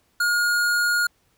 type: tone with hard clipping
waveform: sine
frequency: 1430 Hz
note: F6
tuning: 41 cents sharp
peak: -20 dBFS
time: 0.2-1.07 s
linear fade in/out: 5 ms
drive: 17 dB
effects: pink hiss -65 dBFS RMS until 1.37 s